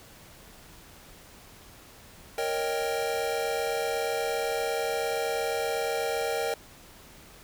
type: chord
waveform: square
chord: Eb dominant seventh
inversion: second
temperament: equal with one note detuned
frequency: 466.2 / 554.4 / 622.3 / 789.4 Hz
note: Bb4 / Db5 / Eb5 / G5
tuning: 0 / 0 / 0 / +12 cents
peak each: -31 / -36 / -35 / -34 dBFS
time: 2.38-6.54 s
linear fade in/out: 2 ms
effects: pink hiss -51 dBFS RMS until 7.43 s